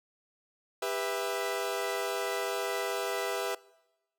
sawtooth chord, E minor, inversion first, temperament equal with one note detuned, 399.3 / 493.9 / 659.3 Hz, G4 / B4 / E5, +32 / 0 / 0 cents, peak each -31 / -31 / -31 dBFS, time 0.82-3.55 s, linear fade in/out 5 ms, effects noise-tail reverb RT60 1.0 s tail -22 dB re dry

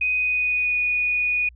sine tone with pitch glide, 2500 to 2466 Hz, D#7 to D#7, +8 to -16 cents, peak -19 dBFS, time 0.01-1.49 s, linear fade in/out 5 ms, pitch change -24 cents, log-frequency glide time 0.14-0.78 s, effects added 60 Hz sine -45 dBFS peak until 1.55 s

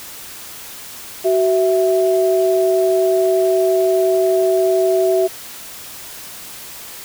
sine tone pair together, 376.4 / 659.3 Hz, F#4 / E5, +30 / 0 cents, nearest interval minor seventh, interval 970 cents, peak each -14 / -16 dBFS, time 1.24-5.28 s, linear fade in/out 20 ms, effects white hiss -34 dBFS RMS until 7.04 s

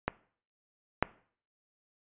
clicks, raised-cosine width 0.5 ms, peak -13 / -8 dBFS, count 2, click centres 0.08 / 1.026 s, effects noise-tail reverb RT60 0.5 s tail -20 dB re dry + resampled to 8000 Hz

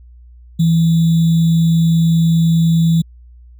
sine tone with sample-and-hold, 164.81 Hz, E3, in tune, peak -9 dBFS, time 0.59-3.02 s, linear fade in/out 10 ms, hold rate 3675 Hz, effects added 60 Hz sine -38 dBFS peak until 3.59 s

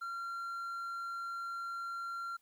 triangle tone, 1375 Hz, F6, 27 cents flat, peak -36 dBFS, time 0.01-2.37 s, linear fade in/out 10 ms, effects white hiss -74 dBFS RMS until 2.41 s

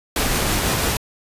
pink noise with tremolo, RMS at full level -19 dBFS, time 0.16-0.97 s, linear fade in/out 2 ms, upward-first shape triangle, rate 6.1 Hz, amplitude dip 25%, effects resampled to 32000 Hz

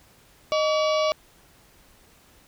harmonic tone with a mistuned harmonic, 571 Hz, D5, 49 cents flat, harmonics 1 / 2 / 4 / 5 / 6 / 7 / 8 / 9 / 10, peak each -21 / -27 / -33 / -35 / -37 / -38 / -39 / -40 / -41 dBFS, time 0.52-1.12 s, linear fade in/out 0 ms, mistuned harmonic 1, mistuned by +140 cents, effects pink hiss -56 dBFS RMS until 2.47 s

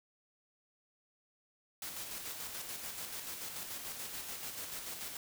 white noise with tremolo, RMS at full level -42 dBFS, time 1.82-5.17 s, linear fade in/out 2 ms, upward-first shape square, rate 6.9 Hz, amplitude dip 35%, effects none

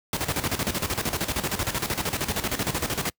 pink noise with tremolo, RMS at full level -25 dBFS, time 0.13-3.1 s, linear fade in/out 2 ms, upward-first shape square, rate 13 Hz, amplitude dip 70%, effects noise-tail reverb RT60 0.1 s tail -26 dB re dry + high-pass 60 Hz 12 dB/octave

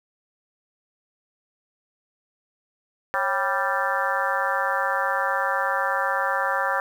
harmonic tone with a mistuned harmonic, 196 Hz, G3, in tune, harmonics 3 / 4 / 5 / 6 / 7 / 8 / 9, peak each -29 / -29 / -29 / -29 / -29 / -29 / -29 dBFS, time 3.14-6.8 s, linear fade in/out 0 ms, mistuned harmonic 3, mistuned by -120 cents, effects 8-bit

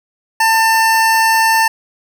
25% pulse tone, 895 Hz, A5, 29 cents sharp, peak -6 dBFS, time 0.4-1.68 s, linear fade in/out 5 ms, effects none

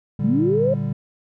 triangle chord, G minor, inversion first, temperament equal, 116.54 / 146.83 / 196 Hz, Bb2 / D3 / G3, 0 / 0 / 0 cents, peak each -25 / -23 / -24 dBFS, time 0.19-0.93 s, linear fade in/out 5 ms
sine linear sweep, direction up, 190.4 to 554.4 Hz, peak -16 dBFS, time 0.24-0.74 s, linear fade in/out 5 ms
effects none

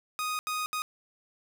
sawtooth tone bursts at uneven times, 1244.5 Hz, D#6, in tune, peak -26 dBFS, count 3, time 0.19-0.39 / 0.47-0.66 / 0.73-0.82 s, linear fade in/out 0 ms, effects none

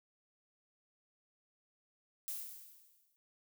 violet noise with exponential decay, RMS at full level -39 dBFS, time 2.28-3.16 s, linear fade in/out 0 ms, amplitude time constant 190 ms, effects none

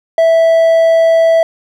triangle tone, 657 Hz, E5, 6 cents flat, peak -4 dBFS, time 0.18-1.43 s, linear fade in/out 2 ms, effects none

